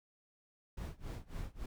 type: noise with tremolo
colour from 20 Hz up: brown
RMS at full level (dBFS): -39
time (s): 0.77-1.66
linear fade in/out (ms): 5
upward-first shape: sine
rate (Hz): 3.6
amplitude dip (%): 95
effects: none